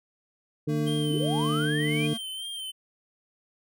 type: harmonic tone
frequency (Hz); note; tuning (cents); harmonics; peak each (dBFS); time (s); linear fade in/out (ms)
150; D3; +37; 1 / 2 / 3; -27 / -29 / -32; 0.67-2.14; 10
type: tone with tremolo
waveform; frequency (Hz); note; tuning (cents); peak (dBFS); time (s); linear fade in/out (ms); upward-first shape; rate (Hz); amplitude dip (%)
square; 226.1; A3; +47; -33; 0.68-2.18; 20; sine; 1.6; 60
type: tone with vibrato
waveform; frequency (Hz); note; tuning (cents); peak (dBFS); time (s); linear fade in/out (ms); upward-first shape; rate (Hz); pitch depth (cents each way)
square; 3129; G7; -4; -34; 0.86-2.72; 20; sine; 2.6; 42
type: linear sweep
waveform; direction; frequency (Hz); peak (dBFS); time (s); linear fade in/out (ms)
sine; up; 220 to 2500; -30; 1.09-2.08; 20
effects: none